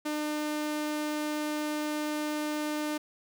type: tone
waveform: sawtooth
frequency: 301.4 Hz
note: D4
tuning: 45 cents sharp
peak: -26 dBFS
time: 0.05-2.98 s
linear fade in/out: 10 ms
effects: none